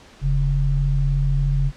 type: tone pair together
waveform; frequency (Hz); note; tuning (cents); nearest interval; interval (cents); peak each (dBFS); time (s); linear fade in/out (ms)
sine; 41.73 / 138.59; E1 / C#3; +22 / 0; octave + major sixth; 2078; -19; 0.21-1.72; 50
effects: pink hiss -47 dBFS RMS until 1.76 s + low-pass 6000 Hz 12 dB/octave